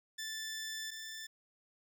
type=tone pair in turn; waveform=15% pulse; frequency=1760 / 1766.9 Hz; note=A6 / A6; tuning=0 / +7 cents; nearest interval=unison; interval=7 cents; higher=second; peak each=-33 / -37 dBFS; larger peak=first; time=0.18-0.91 / 0.91-1.27 s; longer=first; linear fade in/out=10 ms; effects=none